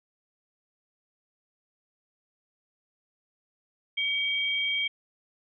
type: tone pair together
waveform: sine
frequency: 2270 / 3200 Hz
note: C#7 / G7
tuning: +41 / +35 cents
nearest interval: tritone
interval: 594 cents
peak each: -28 dBFS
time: 3.97-4.88 s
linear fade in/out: 10 ms
effects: none